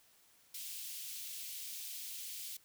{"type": "high-pass noise", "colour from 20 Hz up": "white", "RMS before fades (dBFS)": -45, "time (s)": [0.54, 2.57], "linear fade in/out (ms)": 5, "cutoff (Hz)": 2600, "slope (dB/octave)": 24, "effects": ["white hiss -67 dBFS RMS until 2.64 s"]}